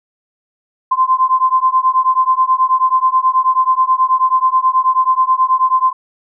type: beating tone pair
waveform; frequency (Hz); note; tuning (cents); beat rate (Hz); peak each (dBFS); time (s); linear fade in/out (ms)
sine; 1033 / 1042.3; C6 / C6; -22 / -7; 9.3; -13; 0.91-5.93; 10
effects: none